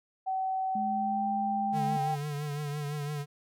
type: tone with pitch glide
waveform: sine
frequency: 760 to 785.4 Hz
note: F#5 to G5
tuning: +46 to +3 cents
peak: -28 dBFS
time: 0.26-2.16 s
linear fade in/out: 20 ms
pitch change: +57 cents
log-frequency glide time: 0.73-1.27 s
type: tone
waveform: sine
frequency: 210.9 Hz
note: G#3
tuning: 27 cents sharp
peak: -33 dBFS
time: 0.75-1.97 s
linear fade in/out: 5 ms
type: tone with vibrato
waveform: square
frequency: 146.83 Hz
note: D3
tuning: in tune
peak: -33 dBFS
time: 1.72-3.26 s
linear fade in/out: 50 ms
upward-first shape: triangle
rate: 5.9 Hz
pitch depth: 55 cents each way
effects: none